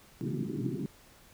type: band-pass noise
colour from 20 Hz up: pink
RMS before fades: -34 dBFS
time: 0.21-0.86 s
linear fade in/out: 0 ms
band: 120 to 390 Hz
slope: 96 dB/octave
effects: pink hiss -58 dBFS RMS until 1.33 s